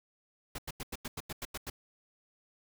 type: noise bursts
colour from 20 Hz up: pink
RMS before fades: -39 dBFS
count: 10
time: 0.55-1.7 s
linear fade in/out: 5 ms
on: 34 ms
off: 90 ms
effects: none